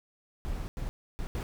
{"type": "noise bursts at uneven times", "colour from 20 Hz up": "brown", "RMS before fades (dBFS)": -34, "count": 4, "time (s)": [[0.45, 0.68], [0.77, 0.89], [1.19, 1.27], [1.35, 1.43]], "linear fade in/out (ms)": 0, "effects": []}